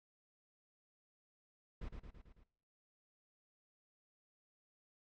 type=noise with echo; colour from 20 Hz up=brown; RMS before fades=-44 dBFS; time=1.81-1.89 s; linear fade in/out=10 ms; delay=110 ms; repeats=5; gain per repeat=-4 dB; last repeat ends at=2.44 s; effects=noise-tail reverb RT60 0.7 s tail -20 dB re dry + low-pass 4000 Hz 12 dB/octave